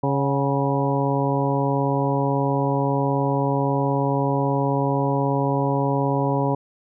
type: harmonic tone with a mistuned harmonic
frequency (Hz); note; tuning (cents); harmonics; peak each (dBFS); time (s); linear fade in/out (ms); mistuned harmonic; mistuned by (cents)
138.59; C#3; 0; 1 / 2 / 3 / 4 / 5 / 6 / 7; -23 / -25 / -27 / -27 / -31 / -30 / -27; 0.03-6.55; 5; 5; +55
effects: none